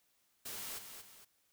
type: noise with echo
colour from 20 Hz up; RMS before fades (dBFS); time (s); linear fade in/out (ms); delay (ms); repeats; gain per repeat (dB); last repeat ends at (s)
white; -44; 0.45-0.79; 10; 230; 2; -7; 1.25
effects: white hiss -75 dBFS RMS until 1.52 s